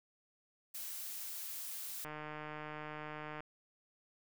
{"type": "noise", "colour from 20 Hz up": "blue", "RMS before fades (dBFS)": -44, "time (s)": [0.74, 2.05], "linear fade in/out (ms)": 10}
{"type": "click train", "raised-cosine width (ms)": 0.5, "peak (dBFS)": -30, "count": 207, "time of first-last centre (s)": [2.05, 3.405], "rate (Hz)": 152}
{"effects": []}